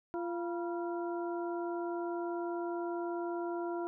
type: harmonic tone with a mistuned harmonic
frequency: 345 Hz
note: F4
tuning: 21 cents flat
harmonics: 1 / 2 / 3 / 4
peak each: -35 / -41 / -44 / -48 dBFS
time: 0.14-3.87 s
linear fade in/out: 0 ms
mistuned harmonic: 3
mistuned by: -110 cents
effects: none